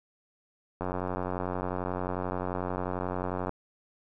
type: click train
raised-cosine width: 1 ms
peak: -18 dBFS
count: 246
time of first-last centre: 0.81-3.493 s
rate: 91.3 Hz
effects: none